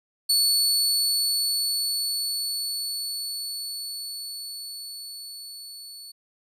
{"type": "tone with level ramp", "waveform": "sawtooth", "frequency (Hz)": 4435, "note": "C#8", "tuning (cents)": 0, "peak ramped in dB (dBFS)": [-15, -37], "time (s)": [0.29, 6.12], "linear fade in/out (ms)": 10, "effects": ["resampled to 32000 Hz"]}